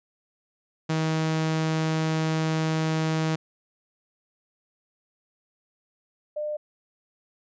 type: tone pair in turn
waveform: sawtooth / sine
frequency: 158.9 / 601 Hz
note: D#3 / D5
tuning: +37 / +40 cents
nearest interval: octave + major seventh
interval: 2303 cents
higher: second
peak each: -19 / -27 dBFS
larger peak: first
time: 0.89-3.36 / 6.36-6.57 s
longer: first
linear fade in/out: 10 ms
effects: resampled to 16000 Hz